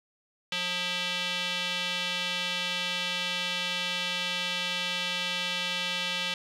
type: tone with band-pass filter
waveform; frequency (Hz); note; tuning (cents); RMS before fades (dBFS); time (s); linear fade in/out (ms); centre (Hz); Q
square; 179; F3; +43; -31; 0.52-6.34; 2; 3200; 2.6
effects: none